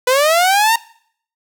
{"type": "linear sweep", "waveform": "sawtooth", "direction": "up", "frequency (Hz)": [490, 932.3], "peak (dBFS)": -7, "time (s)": [0.07, 0.76], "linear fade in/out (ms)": 5, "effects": ["noise-tail reverb RT60 0.6 s tail -21 dB re dry"]}